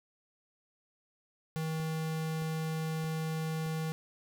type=tone; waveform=square; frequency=159.2 Hz; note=D#3; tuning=40 cents sharp; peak=-33 dBFS; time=1.56-3.92 s; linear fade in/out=0 ms
type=click train; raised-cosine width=2 ms; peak=-37 dBFS; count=4; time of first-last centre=1.8-3.663 s; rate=1.61 Hz
effects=none